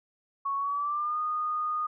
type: tone with pitch glide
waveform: sine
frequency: 1108.7 to 1230.2 Hz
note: C#6 to D#6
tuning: 0 to -20 cents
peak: -27 dBFS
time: 0.45-1.87 s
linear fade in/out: 10 ms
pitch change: +180 cents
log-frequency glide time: 0.57-1.19 s
effects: none